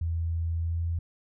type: tone with pitch glide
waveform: sine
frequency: 83 to 84.06 Hz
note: E2 to E2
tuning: +12 to +34 cents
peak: -26 dBFS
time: 0.01-0.99 s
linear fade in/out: 5 ms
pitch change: +22 cents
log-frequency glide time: 0.59-0.83 s
effects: none